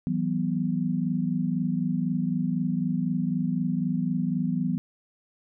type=chord; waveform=sine; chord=E suspended second; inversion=none; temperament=equal with one note detuned; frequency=164.81 / 188.78 / 246.9 Hz; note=E3 / F#3 / B3; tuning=0 / +35 / 0 cents; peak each=-28 dBFS; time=0.07-4.78 s; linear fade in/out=0 ms; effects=none